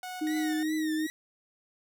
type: tone with tremolo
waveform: sawtooth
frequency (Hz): 734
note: F#5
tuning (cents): -14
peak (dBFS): -33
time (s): 0.03-0.63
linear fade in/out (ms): 2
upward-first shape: square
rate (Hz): 3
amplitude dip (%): 35
type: tone with pitch glide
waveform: sine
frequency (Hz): 309.1 to 312.7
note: D#4 to D#4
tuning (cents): -11 to +9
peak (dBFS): -27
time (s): 0.21-1.07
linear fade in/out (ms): 10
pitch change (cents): +20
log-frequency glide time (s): 0.34-0.83
type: tone with vibrato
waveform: sawtooth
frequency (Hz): 1872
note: A#6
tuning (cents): +7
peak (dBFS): -34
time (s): 0.27-1.1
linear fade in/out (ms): 0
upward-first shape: triangle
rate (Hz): 2.6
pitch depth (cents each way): 120
effects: none